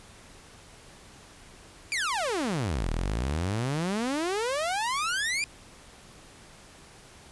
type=exponential two-way sweep; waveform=sawtooth; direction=down then up; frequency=2448 to 36.79 to 2448 Hz; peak=-23 dBFS; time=1.92-5.44 s; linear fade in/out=0 ms; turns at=2.9 s; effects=pink hiss -51 dBFS RMS until 7.31 s + resampled to 24000 Hz